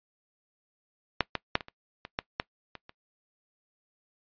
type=clicks; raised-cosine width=0.3 ms; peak=-6 / -12 / -6 / -22 / -28 / -23 / -12 / -11 / -25 / -30 dBFS; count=10; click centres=1.207 / 1.353 / 1.554 / 1.608 / 1.684 / 2.051 / 2.189 / 2.399 / 2.753 / 2.894 s; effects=noise-tail reverb RT60 0.1 s tail -21 dB re dry + resampled to 11025 Hz